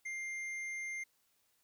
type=tone with hard clipping; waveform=sine; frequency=2100 Hz; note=C7; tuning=6 cents sharp; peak=-40 dBFS; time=0.05-1.04 s; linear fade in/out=10 ms; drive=7 dB; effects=white hiss -75 dBFS RMS until 1.63 s